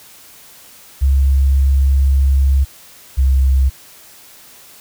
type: tone pair in turn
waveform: sine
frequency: 68 / 66.45 Hz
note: C#2 / C2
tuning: -33 / +27 cents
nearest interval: unison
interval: 40 cents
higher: first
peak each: -9 dBFS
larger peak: neither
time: 1.01-2.65 / 3.17-3.7 s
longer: first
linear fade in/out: 20 ms
effects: white hiss -42 dBFS RMS until 4.8 s